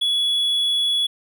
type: tone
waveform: triangle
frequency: 3386 Hz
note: G#7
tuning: 33 cents sharp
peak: -16 dBFS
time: 0.01-1.07 s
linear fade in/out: 10 ms
effects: none